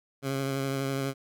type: tone with vibrato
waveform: 15% pulse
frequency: 136.2 Hz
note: C#3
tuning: 30 cents flat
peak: -22 dBFS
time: 0.22-1.14 s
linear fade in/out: 50 ms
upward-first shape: sine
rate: 12 Hz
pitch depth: 22 cents each way
effects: none